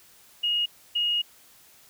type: tone pair in turn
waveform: sine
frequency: 2871 / 2871 Hz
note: F7 / F7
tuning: +47 / +47 cents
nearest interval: unison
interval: 0 cents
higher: neither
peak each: -22 dBFS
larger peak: neither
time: 0.43-0.66 / 0.95-1.22 s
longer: second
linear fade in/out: 10 ms
effects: white hiss -55 dBFS RMS until 1.89 s